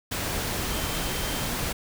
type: tone in noise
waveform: sine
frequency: 3136 Hz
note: G7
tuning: in tune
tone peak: -40 dBFS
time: 0.7-1.49 s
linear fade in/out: 10 ms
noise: pink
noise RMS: -29 dBFS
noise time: 0.11-1.73 s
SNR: -14 dB
effects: none